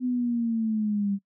sine linear sweep, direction down, 253.4 to 196 Hz, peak -23 dBFS, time 0-1.19 s, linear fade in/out 50 ms, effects noise-tail reverb RT60 0.1 s tail -23 dB re dry

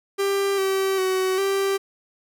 45% pulse tone with pitch steps, 395.5 / 385.7 / 375.5 / 391.4 Hz, G4 / G4 / F#4 / G4, +15 / -28 / +26 / -3 cents, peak -20 dBFS, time 0.18-1.78 s, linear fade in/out 20 ms, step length 400 ms, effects none

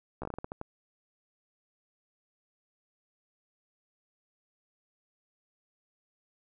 slowing click train, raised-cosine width 1 ms, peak -23 dBFS, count 10, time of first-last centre 0.22-0.614 s, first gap 14 ms, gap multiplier 1.27, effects none

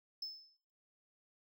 triangle tone with exponential decay, 5250 Hz, E8, 8 cents flat, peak -36 dBFS, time 0.22-0.57 s, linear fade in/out 5 ms, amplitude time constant 74 ms, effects noise-tail reverb RT60 0.7 s tail -20 dB re dry

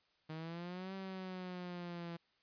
sawtooth exponential two-way sweep, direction up then down, 155.56 to 193 to 168.6 Hz, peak -39 dBFS, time 0.29-2.17 s, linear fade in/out 10 ms, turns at 0.94 s, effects white hiss -75 dBFS RMS until 2.42 s + resampled to 11025 Hz

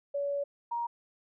sine tone pair in turn, 567 / 942.1 Hz, C#5 / A#5, +39 / +18 cents, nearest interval major sixth, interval 879 cents, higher second, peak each -29 / -30 dBFS, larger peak first, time 0.14-0.44 / 0.71-0.87 s, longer first, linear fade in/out 10 ms, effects none

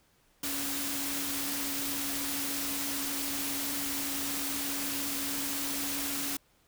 sine tone in noise, 280.2 Hz, C#4, 19 cents sharp, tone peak -39 dBFS, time 0.43-6.37 s, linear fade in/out 5 ms, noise white, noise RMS -34 dBFS, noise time 0.43-6.37 s, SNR -8 dB, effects pink hiss -67 dBFS RMS until 6.67 s

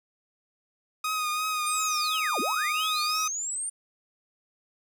sawtooth tone with vibrato, 1244.5 Hz, D#6, in tune, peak -23 dBFS, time 1.04-3.28 s, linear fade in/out 5 ms, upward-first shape triangle, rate 2.9 Hz, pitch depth 41 cents each way
sine linear two-way sweep, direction down then up, 9060 to 210.5 to 9060 Hz, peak -29 dBFS, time 1.66-3.7 s, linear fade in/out 10 ms, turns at 2.4 s
effects 10-bit

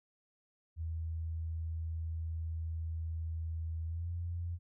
sine tone with pitch glide, 81.3 to 86.03 Hz, E2 to F2, -23 to -26 cents, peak -35 dBFS, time 0.76-4.59 s, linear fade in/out 50 ms, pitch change +97 cents, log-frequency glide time 3.86-4.09 s, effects none

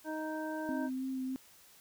harmonic tone, 312.1 Hz, D#4, 5 cents sharp, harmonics 1 / 2 / 3 / 5, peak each -38 / -41 / -43 / -45 dBFS, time 0.04-0.9 s, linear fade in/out 50 ms
sine tone with vibrato, 261.6 Hz, C4, in tune, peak -34 dBFS, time 0.69-1.36 s, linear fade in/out 0 ms, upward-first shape sine, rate 3.2 Hz, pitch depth 17 cents each way
effects white hiss -60 dBFS RMS until 1.8 s

